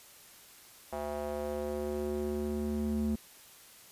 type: tone with band-pass filter sweep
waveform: square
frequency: 73.7 Hz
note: D2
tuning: 7 cents sharp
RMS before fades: -34 dBFS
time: 0.92-3.16 s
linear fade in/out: 10 ms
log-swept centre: 710 to 220 Hz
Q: 2.4
effects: white hiss -55 dBFS RMS until 3.91 s + resampled to 32000 Hz